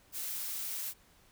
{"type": "noise", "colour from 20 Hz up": "blue", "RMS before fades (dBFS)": -38, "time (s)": [0.12, 0.94], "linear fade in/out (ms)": 50, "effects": ["pink hiss -64 dBFS RMS until 1.31 s"]}